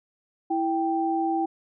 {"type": "tone pair together", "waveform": "sine", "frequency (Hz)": [329.6, 784], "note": ["E4", "G5"], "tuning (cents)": [0, 0], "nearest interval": "octave + minor third", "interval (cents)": 1500, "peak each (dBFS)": -25, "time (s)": [0.5, 1.46], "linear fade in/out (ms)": 10, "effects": []}